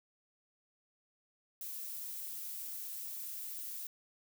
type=noise; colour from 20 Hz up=violet; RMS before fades=-43 dBFS; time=1.61-3.87 s; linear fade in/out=2 ms; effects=none